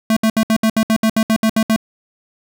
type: tone bursts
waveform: square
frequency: 221 Hz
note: A3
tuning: 8 cents sharp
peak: -12 dBFS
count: 13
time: 0.1-1.762 s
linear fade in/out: 2 ms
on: 66 ms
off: 67 ms
effects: none